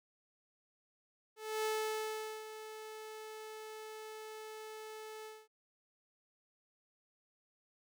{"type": "tone with ADSR envelope", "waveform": "sawtooth", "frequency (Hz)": 434.6, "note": "A4", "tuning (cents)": -21, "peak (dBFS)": -29, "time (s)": [1.36, 5.48], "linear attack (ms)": 280, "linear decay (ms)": 800, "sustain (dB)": -13, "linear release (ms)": 230, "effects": []}